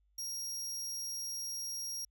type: tone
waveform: sawtooth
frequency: 5620 Hz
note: F8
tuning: 10 cents sharp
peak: -35 dBFS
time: 0.18-2.05 s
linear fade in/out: 5 ms
effects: added 50 Hz sine -69 dBFS peak until 2.1 s